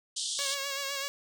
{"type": "band-pass noise", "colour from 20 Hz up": "pink", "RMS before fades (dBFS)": -34, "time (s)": [0.16, 0.55], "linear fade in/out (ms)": 10, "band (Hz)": [3100, 9400], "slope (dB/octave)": 96}
{"type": "tone with vibrato", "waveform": "5% pulse", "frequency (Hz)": 554.4, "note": "C#5", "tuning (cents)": 0, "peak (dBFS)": -21, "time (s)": [0.39, 1.08], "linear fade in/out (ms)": 0, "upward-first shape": "sine", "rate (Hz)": 7.9, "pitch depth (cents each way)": 36}
{"effects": []}